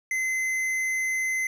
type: tone with tanh clipping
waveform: triangle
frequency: 2053 Hz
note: C7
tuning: 33 cents flat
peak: -26 dBFS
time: 0.11-1.47 s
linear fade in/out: 2 ms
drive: 16 dB
effects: none